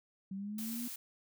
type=linear sweep; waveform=sine; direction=up; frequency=189.4 to 244.6 Hz; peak=-38 dBFS; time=0.31-0.88 s; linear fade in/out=5 ms
type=noise; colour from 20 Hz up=blue; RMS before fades=-44 dBFS; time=0.58-0.96 s; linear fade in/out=5 ms
effects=none